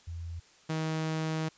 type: tone pair in turn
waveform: sine / sawtooth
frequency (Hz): 84.3 / 158.5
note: E2 / D#3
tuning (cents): +39 / +32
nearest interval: major seventh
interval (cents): 1093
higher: second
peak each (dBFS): -36 / -26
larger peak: second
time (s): 0.07-0.4 / 0.69-1.49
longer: second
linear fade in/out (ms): 10
effects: white hiss -60 dBFS RMS until 1.57 s + resampled to 16000 Hz